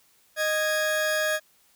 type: tone pair together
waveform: 40% pulse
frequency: 620 / 1654.2 Hz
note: D#5 / G#6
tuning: -6 / -7 cents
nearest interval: octave + perfect fourth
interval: 1699 cents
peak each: -25 dBFS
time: 0.36-1.4 s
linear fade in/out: 50 ms
effects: white hiss -62 dBFS RMS until 1.75 s